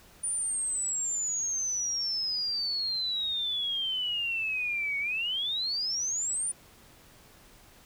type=exponential two-way sweep; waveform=sine; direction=down then up; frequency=9500 to 2217 to 9500 Hz; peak=-28 dBFS; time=0.23-6.52 s; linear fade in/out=10 ms; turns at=4.99 s; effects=pink hiss -56 dBFS RMS until 7.85 s